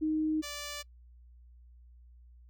sine / 5% pulse tone pair in turn, 311.1 / 584.9 Hz, D#4 / D5, 0 / -7 cents, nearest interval major seventh, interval 1093 cents, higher second, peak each -27 dBFS, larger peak neither, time 0.01-0.42 / 0.42-0.83 s, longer neither, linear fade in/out 20 ms, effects noise-tail reverb RT60 0.1 s tail -25 dB re dry + added 60 Hz sine -53 dBFS peak until 2.49 s

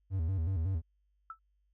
triangle tone with vibrato, 87.8 Hz, F2, 10 cents sharp, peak -27 dBFS, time 0.1-0.82 s, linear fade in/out 50 ms, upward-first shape square, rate 5.4 Hz, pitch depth 150 cents each way
sine tone with exponential decay, 1318.5 Hz, E6, in tune, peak -36 dBFS, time 1.3-1.39 s, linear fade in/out 2 ms, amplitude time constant 18 ms
effects added 50 Hz sine -70 dBFS peak until 1.73 s

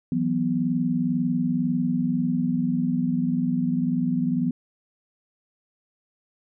sine chord, E suspended second, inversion none, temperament equal, 164.81 / 185 / 246.9 Hz, E3 / F#3 / B3, 0 / 0 / 0 cents, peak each -27 / -27 / -23 dBFS, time 0.12-4.51 s, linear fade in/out 2 ms, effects none

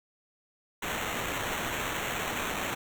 white noise with sample-and-hold, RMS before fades -33 dBFS, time 0.82-2.75 s, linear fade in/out 10 ms, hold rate 4900 Hz, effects none

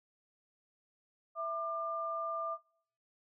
sine tone pair together, 660 / 1197.2 Hz, E5 / D6, +2 / +33 cents, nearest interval minor seventh, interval 1031 cents, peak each -38 / -36 dBFS, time 1.35-2.58 s, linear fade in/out 50 ms, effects noise-tail reverb RT60 0.6 s tail -24 dB re dry

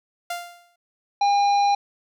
sawtooth tone with exponential decay, 697 Hz, F5, 4 cents flat, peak -21 dBFS, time 0.3-0.76 s, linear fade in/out 5 ms, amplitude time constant 100 ms
harmonic tone, 808 Hz, G#5, 48 cents flat, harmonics 1 / 3 / 5 / 7, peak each -16 / -34 / -32 / -40 dBFS, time 1.21-1.75 s, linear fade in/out 5 ms
effects none

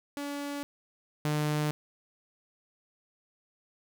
sawtooth tone pair in turn, 285.8 / 150.39 Hz, D4 / D3, -47 / +41 cents, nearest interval major seventh, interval 1112 cents, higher first, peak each -30 / -23 dBFS, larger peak second, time 0.17-0.63 / 1.25-1.71 s, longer neither, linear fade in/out 0 ms, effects none

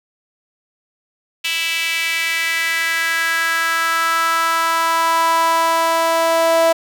sawtooth tone with high-pass filter sweep, 329.6 Hz, E4, in tune, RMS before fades -17 dBFS, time 1.44-6.73 s, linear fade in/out 10 ms, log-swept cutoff 2700 to 680 Hz, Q 3.9, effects none

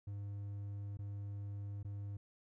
triangle tone with dropouts, 101.1 Hz, G#2, 46 cents flat, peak -39 dBFS, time 0.07-2.17 s, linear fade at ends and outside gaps 5 ms, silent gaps 0.972-0.989 / 1.83-1.847 s, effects none

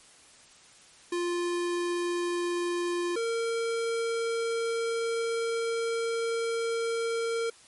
square tone pair in turn, 349.2 / 459.8 Hz, F4 / A#4, 0 / -24 cents, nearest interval perfect fourth, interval 476 cents, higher second, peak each -28 dBFS, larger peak neither, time 1.12-3.16 / 3.16-7.5 s, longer second, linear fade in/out 5 ms, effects white hiss -55 dBFS RMS until 7.67 s + MP3 48 kbps

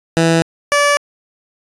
15% pulse tone pair in turn, 164.81 / 577.7 Hz, E3 / D5, 0 / -29 cents, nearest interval octave + minor seventh, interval 2171 cents, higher second, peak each -4 dBFS, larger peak neither, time 0.17-0.42 / 0.72-0.97 s, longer neither, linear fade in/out 0 ms, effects resampled to 22050 Hz

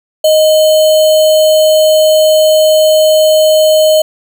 sine tone with sample-and-hold, 622.3 Hz, D#5, in tune, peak -4 dBFS, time 0.24-4.02 s, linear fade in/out 5 ms, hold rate 3675 Hz, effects none

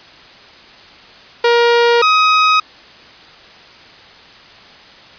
sawtooth tone pair in turn, 472.8 / 1262.2 Hz, A#4 / D#6, +24 / +24 cents, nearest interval octave + perfect fourth, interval 1700 cents, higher second, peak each -5 dBFS, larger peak neither, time 1.44-2.02 / 2.02-2.6 s, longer neither, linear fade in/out 5 ms, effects white hiss -40 dBFS RMS until 5.18 s + resampled to 11025 Hz

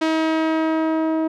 sawtooth tone with low-pass filter sweep, 319 Hz, D#4, 43 cents sharp, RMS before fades -20 dBFS, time 0.01-1.28 s, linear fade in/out 10 ms, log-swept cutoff 4600 to 770 Hz, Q 0.72, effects none

